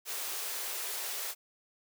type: high-pass noise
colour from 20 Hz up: white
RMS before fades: -37 dBFS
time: 0.05-1.35 s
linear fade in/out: 50 ms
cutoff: 350 Hz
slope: 96 dB/octave
effects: none